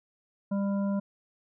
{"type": "harmonic tone", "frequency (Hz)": 199, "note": "G3", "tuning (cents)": 26, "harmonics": [1, 3, 5, 7], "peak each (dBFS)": [-26, -36, -43, -50], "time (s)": [0.51, 1], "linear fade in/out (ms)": 10, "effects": []}